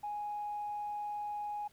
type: tone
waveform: sine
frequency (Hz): 830.6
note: G#5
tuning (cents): 0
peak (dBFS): -35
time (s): 0.03-1.68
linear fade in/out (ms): 10
effects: tanh soft clip ceiling -31 dBFS + pink hiss -66 dBFS RMS until 1.72 s